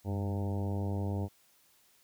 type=harmonic tone with a mistuned harmonic; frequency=100.7 Hz; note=G2; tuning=47 cents sharp; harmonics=1 / 2 / 3 / 4 / 5 / 6 / 7 / 8 / 9; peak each=-32 / -38 / -42 / -44 / -46 / -48 / -49 / -50 / -51 dBFS; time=0.04-1.29 s; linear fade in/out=50 ms; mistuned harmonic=1; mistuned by=-100 cents; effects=white hiss -66 dBFS RMS until 2.03 s